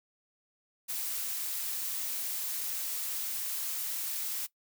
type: noise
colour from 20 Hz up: blue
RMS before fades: -35 dBFS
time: 0.88-4.47 s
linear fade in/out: 20 ms
effects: noise-tail reverb RT60 0.1 s tail -19 dB re dry